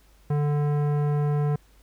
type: tone with tanh clipping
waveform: sine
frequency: 146.83 Hz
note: D3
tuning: in tune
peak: -23 dBFS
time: 0.3-1.56 s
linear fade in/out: 5 ms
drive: 16 dB
effects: added 50 Hz sine -55 dBFS peak until 1.82 s + pink hiss -61 dBFS RMS until 1.82 s